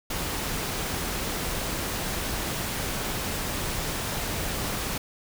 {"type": "noise", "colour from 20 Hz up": "pink", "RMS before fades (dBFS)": -30, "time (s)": [0.1, 4.98], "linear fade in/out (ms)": 5, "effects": []}